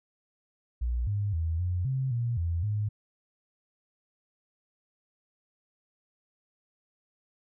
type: tone with pitch steps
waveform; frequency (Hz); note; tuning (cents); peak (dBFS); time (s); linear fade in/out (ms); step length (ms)
sine; 59.9 / 102.1 / 81.5 / 89.6 / 132.2 / 118.6 / 84.5 / 105.2; A#1 / G#2 / E2 / F2 / C3 / A#2 / E2 / G#2; +48 / -29 / -19 / +45 / +18 / +30 / +43 / +23; -26; 0.81-2.89; 10; 260
effects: none